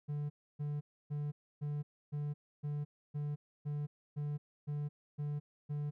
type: tone bursts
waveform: triangle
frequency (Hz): 146.83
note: D3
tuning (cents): 0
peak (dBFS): -33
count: 12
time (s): 0.08-5.91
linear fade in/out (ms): 20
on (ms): 220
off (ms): 290
effects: none